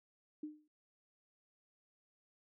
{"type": "tone with exponential decay", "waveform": "sine", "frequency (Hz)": 303.3, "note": "D#4", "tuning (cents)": -44, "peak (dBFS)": -38, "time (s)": [0.43, 0.68], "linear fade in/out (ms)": 5, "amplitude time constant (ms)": 53, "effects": []}